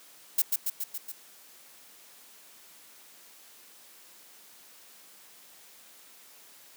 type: noise with echo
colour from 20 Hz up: violet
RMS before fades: -23 dBFS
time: 0.38-0.42 s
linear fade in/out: 5 ms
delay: 140 ms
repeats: 5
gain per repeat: -3 dB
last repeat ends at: 1.12 s
effects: white hiss -54 dBFS RMS until 6.76 s + high-pass 200 Hz 12 dB/octave